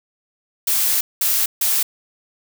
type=noise bursts at uneven times; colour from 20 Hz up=blue; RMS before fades=-18 dBFS; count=3; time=0.67-1.01 / 1.21-1.46 / 1.61-1.83 s; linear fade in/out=5 ms; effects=none